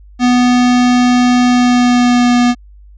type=tone with pitch glide; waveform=square; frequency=246.9 to 243.5 Hz; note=B3 to B3; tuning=0 to -24 cents; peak=-8 dBFS; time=0.19-2.55 s; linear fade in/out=50 ms; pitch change=-24 cents; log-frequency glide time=1.48-2.37 s; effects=added 50 Hz sine -36 dBFS peak until 2.97 s + resampled to 16000 Hz